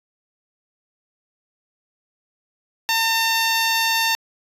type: tone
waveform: 10% pulse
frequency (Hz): 905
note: A5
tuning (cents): +48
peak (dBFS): -9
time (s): 2.89-4.15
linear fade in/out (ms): 0
effects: resampled to 32000 Hz